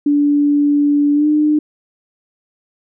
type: tone with pitch glide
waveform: sine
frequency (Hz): 290 to 301.6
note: D4 to D4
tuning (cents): -22 to +46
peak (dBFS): -10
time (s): 0.06-1.59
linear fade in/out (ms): 5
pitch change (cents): +68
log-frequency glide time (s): 1.14-1.27
effects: none